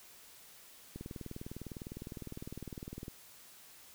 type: click train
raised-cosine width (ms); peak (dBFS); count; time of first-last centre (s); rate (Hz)
3; -30; 43; 0.96-3.081; 19.8
effects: white hiss -57 dBFS RMS until 3.94 s